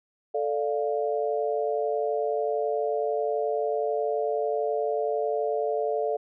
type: chord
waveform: sine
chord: D minor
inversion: second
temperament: equal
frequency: 440 / 587.3 / 698.5 Hz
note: A4 / D5 / F5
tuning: 0 / 0 / 0 cents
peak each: -27 / -29 / -30 dBFS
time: 0.34-6.17 s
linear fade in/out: 10 ms
effects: none